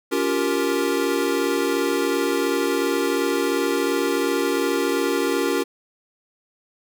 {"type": "chord", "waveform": "square", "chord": "G half-diminished seventh", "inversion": "second", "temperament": "equal with one note detuned", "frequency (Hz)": [281.7, 349.2, 392, 466.2], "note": ["Db4", "F4", "G4", "Bb4"], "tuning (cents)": [28, 0, 0, 0], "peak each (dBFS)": -26, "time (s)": [0.11, 5.64], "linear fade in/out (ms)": 20, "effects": []}